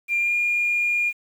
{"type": "tone with pitch glide", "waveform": "sine", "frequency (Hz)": [2390, 2418], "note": ["D7", "D7"], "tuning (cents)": [30, 50], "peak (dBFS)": -18, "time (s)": [0.08, 1.13], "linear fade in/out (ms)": 50, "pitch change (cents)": 20, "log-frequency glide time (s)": [0.19, 0.34], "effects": ["tanh soft clip ceiling -15 dBFS", "8-bit"]}